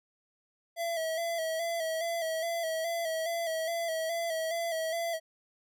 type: tone with vibrato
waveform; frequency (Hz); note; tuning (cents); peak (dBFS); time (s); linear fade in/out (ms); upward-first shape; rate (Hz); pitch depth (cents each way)
square; 659.3; E5; 0; -31; 0.76-5.2; 50; square; 2.4; 42
effects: none